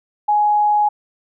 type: tone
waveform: sine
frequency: 836 Hz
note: G#5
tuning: 11 cents sharp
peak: -12 dBFS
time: 0.28-0.89 s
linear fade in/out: 10 ms
effects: none